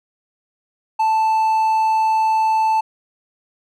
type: tone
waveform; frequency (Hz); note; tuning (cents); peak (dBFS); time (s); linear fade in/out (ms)
triangle; 880; A5; 0; -12; 0.99-2.81; 10
effects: none